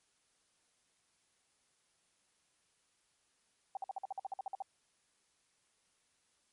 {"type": "tone bursts", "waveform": "sine", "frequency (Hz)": 775, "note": "G5", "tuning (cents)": -20, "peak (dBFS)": -36, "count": 13, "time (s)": [3.75, 4.622], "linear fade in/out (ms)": 2, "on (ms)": 20, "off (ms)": 51, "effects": ["white hiss -75 dBFS RMS until 6.52 s", "MP3 48 kbps"]}